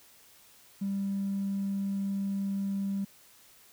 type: tone with tanh clipping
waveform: triangle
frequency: 197.2 Hz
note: G3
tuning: 11 cents sharp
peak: -28 dBFS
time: 0.81-3.05 s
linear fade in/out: 10 ms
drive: 1 dB
effects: white hiss -58 dBFS RMS until 3.72 s